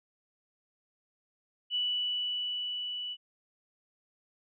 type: tone with level ramp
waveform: sine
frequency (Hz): 2960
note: F#7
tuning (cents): 0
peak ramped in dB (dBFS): -27 to -35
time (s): 1.7-3.17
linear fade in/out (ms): 50
effects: none